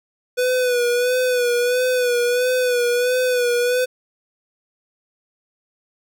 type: tone with vibrato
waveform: square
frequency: 493.9 Hz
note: B4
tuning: in tune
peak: -17 dBFS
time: 0.37-3.86 s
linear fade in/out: 20 ms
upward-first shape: sine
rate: 1.5 Hz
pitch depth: 46 cents each way
effects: none